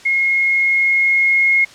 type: tone with level ramp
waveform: sine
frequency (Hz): 2156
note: C#7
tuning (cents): -49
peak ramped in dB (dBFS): -13 to -10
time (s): 0.05-1.65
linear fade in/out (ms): 10
effects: white hiss -41 dBFS RMS until 1.74 s + low-pass 6000 Hz 12 dB/octave